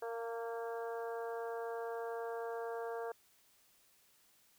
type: harmonic tone with a mistuned harmonic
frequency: 231 Hz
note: A#3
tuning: 16 cents flat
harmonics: 2 / 3 / 4 / 5 / 6 / 7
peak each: -40 / -45 / -49 / -52 / -54 / -53 dBFS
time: 0.02-3.12 s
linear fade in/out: 5 ms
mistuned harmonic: 4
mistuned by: -18 cents
effects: white hiss -69 dBFS RMS until 4.58 s